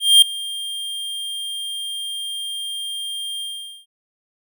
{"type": "tone with ADSR envelope", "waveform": "square", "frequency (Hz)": 3200, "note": "G7", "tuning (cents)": 35, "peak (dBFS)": -6, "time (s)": [0, 3.86], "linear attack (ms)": 220, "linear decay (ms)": 4, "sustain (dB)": -20, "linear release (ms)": 450, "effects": []}